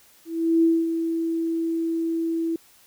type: tone with ADSR envelope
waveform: sine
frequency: 329.6 Hz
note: E4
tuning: in tune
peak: -14 dBFS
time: 0.25-2.56 s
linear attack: 380 ms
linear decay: 230 ms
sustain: -8 dB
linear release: 3 ms
effects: white hiss -55 dBFS RMS until 2.86 s